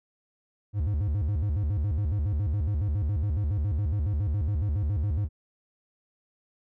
triangle tone with vibrato, 87.31 Hz, F2, in tune, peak -22 dBFS, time 0.73-5.29 s, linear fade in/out 50 ms, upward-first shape square, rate 7.2 Hz, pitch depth 290 cents each way, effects none

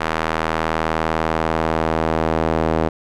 sawtooth tone with band-pass filter sweep, 80.2 Hz, E2, 47 cents flat, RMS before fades -20 dBFS, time 0-2.89 s, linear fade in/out 10 ms, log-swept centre 1300 to 560 Hz, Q 0.87, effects none

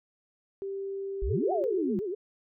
sine tone, 392 Hz, G4, in tune, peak -32 dBFS, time 0.62-1.64 s, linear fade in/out 0 ms
sine exponential two-way sweep, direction up then down, 39.87 to 773 to 187.5 Hz, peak -27 dBFS, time 1.22-1.99 s, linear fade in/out 0 ms, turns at 1.52 s
sine tone with vibrato, 390 Hz, G4, 9 cents flat, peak -30 dBFS, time 1.29-2.15 s, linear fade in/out 10 ms, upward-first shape sine, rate 8.4 Hz, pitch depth 200 cents each way
effects none

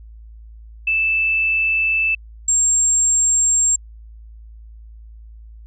sine tone pair in turn, 2637 / 7459 Hz, E7 / A#8, 0 / 0 cents, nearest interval octave + tritone, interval 1800 cents, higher second, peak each -15 / -13 dBFS, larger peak second, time 0.87-2.15 / 2.48-3.76 s, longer neither, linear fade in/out 5 ms, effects added 55 Hz sine -37 dBFS peak until 5.66 s

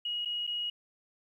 sine tone with dropouts, 2895 Hz, F#7, 38 cents flat, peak -31 dBFS, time 0.05-0.7 s, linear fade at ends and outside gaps 5 ms, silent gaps 0.25-0.256 / 0.468-0.474 s, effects 11-bit

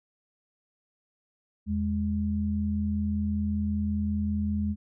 sine tone pair together, 82.51 / 207.7 Hz, E2 / G#3, +2 / 0 cents, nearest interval octave + major third, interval 1598 cents, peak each -29 / -27 dBFS, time 1.66-4.76 s, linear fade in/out 50 ms, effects none

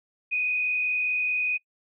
sine tone with frequency modulation, 2489 Hz, D#7, in tune, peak -23 dBFS, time 0.31-1.58 s, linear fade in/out 20 ms, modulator 44.8 Hz, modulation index 0.78, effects noise-tail reverb RT60 0.1 s tail -23 dB re dry

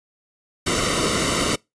pink noise with comb filter, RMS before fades -21 dBFS, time 0.66-1.56 s, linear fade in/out 10 ms, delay 1.2 ms, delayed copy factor -0.8, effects noise-tail reverb RT60 0.2 s tail -25 dB re dry + resampled to 22050 Hz

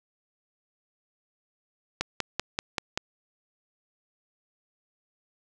click train, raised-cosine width 0.2 ms, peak -9 dBFS, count 6, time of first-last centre 2.01-2.975 s, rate 5.18 Hz, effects none

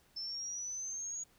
sine linear sweep, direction up, 5274 to 6740 Hz, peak -38 dBFS, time 0.16-1.24 s, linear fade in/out 10 ms, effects pink hiss -68 dBFS RMS until 1.38 s

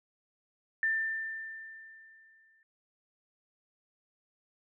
sine tone with exponential decay, 1786 Hz, A6, 25 cents sharp, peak -25 dBFS, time 0.83-2.63 s, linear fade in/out 1 ms, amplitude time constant 390 ms, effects none

